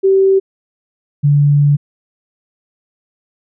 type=tone pair in turn; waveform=sine; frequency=386 / 144.59 Hz; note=G4 / D3; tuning=-27 / -27 cents; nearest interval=octave + perfect fourth; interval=1700 cents; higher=first; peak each=-7 / -7 dBFS; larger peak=neither; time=0.03-0.4 / 1.23-1.77 s; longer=second; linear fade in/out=20 ms; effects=none